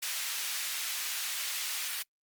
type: high-pass noise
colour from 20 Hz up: pink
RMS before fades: -35 dBFS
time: 0.02-2.03 s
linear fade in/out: 10 ms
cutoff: 2200 Hz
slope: 12 dB/octave
effects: noise-tail reverb RT60 0.1 s tail -25 dB re dry + Opus 48 kbps